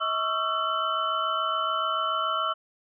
sine tone cluster, 639 / 1117 / 1284 / 1351 / 3024 Hz, D#5 / C#6 / E6 / E6 / F#7, +46 / +13 / -46 / +42 / +37 cents, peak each -34 / -30 / -35 / -27 / -34 dBFS, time 0-2.54 s, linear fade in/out 20 ms, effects none

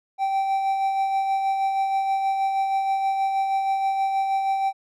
triangle tone with tremolo, 778 Hz, G5, 13 cents flat, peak -17 dBFS, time 0.18-4.73 s, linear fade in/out 50 ms, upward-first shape sine, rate 6.3 Hz, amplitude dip 35%, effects none

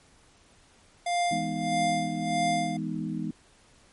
square tone with tremolo, 700 Hz, F5, 4 cents sharp, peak -24 dBFS, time 1.06-2.77 s, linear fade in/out 5 ms, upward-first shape sine, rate 1.6 Hz, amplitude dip 75%
sine chord, E major seventh, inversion none, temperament equal, 164.81 / 207.7 / 246.9 / 311.1 Hz, E3 / G#3 / B3 / D#4, 0 / 0 / 0 / 0 cents, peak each -34 / -34 / -35 / -35 dBFS, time 1.31-3.31 s, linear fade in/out 5 ms
effects pink hiss -59 dBFS RMS until 3.92 s + MP3 48 kbps

